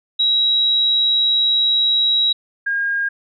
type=tone pair in turn; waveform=sine; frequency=3860 / 1619.9 Hz; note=B7 / G#6; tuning=-40 / -44 cents; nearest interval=octave + minor third; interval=1504 cents; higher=first; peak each=-13 / -17 dBFS; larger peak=first; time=0.19-2.33 / 2.66-3.09 s; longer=first; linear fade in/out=10 ms; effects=none